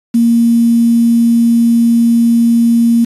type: tone with quantisation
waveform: sine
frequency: 233.1 Hz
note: A#3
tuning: in tune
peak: -6 dBFS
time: 0.14-3.05 s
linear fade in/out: 10 ms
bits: 5
effects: resampled to 32000 Hz